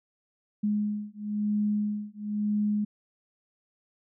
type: beating tone pair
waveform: sine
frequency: 208.4 / 209.4 Hz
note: G#3 / G#3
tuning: +6 / +15 cents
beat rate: 1 Hz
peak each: -29 dBFS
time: 0.63-2.85 s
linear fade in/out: 10 ms
effects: none